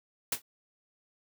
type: noise with exponential decay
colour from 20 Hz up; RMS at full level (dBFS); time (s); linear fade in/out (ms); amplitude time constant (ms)
white; -24; 0.32-0.42; 5; 20
effects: none